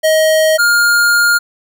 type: tone pair in turn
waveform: square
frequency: 630 / 1414.3 Hz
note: D#5 / F6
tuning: +21 / +21 cents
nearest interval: octave + major second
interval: 1400 cents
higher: second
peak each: -9 dBFS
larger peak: neither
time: 0.03-0.58 / 0.58-1.39 s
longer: second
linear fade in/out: 20 ms
effects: none